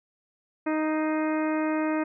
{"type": "harmonic tone with a mistuned harmonic", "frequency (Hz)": 311.1, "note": "D#4", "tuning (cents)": 0, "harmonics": [1, 2, 3, 4, 5, 6, 7, 8], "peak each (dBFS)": [-25, -31, -35, -37, -39, -41, -42, -43], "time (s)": [0.66, 2.04], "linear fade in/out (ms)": 10, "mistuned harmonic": 7, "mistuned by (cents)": -47, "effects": []}